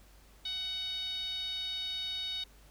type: tone with band-pass filter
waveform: 10% pulse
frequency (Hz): 746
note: F#5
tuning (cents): +14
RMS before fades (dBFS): -37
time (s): 0.45-2.44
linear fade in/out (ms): 5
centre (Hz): 3700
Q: 6.9
effects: added 50 Hz sine -57 dBFS peak until 2.7 s + pink hiss -62 dBFS RMS until 2.7 s